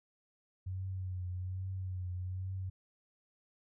sine tone with vibrato, 92.5 Hz, F#2, in tune, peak -36 dBFS, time 0.66-2.7 s, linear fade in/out 10 ms, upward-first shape triangle, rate 1.2 Hz, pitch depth 48 cents each way, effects none

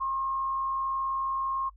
sine tone with frequency modulation, 1073 Hz, C6, 43 cents sharp, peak -27 dBFS, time 0-1.7 s, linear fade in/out 20 ms, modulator 81.4 Hz, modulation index 0.3, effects noise-tail reverb RT60 0.1 s tail -25 dB re dry + added 50 Hz sine -51 dBFS peak until 1.76 s

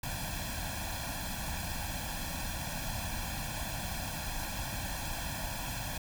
pink noise with comb filter, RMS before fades -37 dBFS, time 0.03-5.98 s, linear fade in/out 5 ms, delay 1.2 ms, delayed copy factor +0.9, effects none

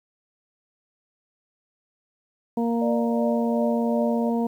harmonic tone, 233.1 Hz, A#3, in tune, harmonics 1 / 2 / 3 / 4, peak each -22 / -28 / -32 / -34 dBFS, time 2.57-4.47 s, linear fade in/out 5 ms
sine tone with tremolo, 595 Hz, D5, 22 cents sharp, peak -23 dBFS, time 2.81-4.3 s, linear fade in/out 10 ms, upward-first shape triangle, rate 2.7 Hz, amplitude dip 70%
effects 9-bit

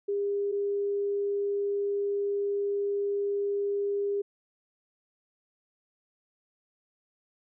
sine tone pair in turn, 403.5 / 403.5 Hz, G#4 / G#4, -50 / -50 cents, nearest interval unison, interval 0 cents, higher neither, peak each -26 dBFS, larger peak neither, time 0.08-0.52 / 0.52-4.22 s, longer second, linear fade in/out 10 ms, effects none

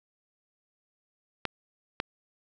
clicks, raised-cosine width 0.3 ms, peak -12 dBFS, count 2, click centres 1.453 / 2.001 s, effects none

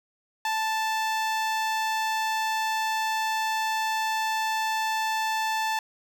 sawtooth tone with notch filter, 880 Hz, A5, in tune, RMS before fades -27 dBFS, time 0.45-5.79 s, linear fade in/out 2 ms, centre 11000 Hz, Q 0.82, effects 8-bit

